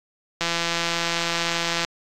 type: click train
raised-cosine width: 0.2 ms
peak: -6 dBFS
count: 244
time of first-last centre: 0.41-1.848 s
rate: 169 Hz
effects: AAC 64 kbps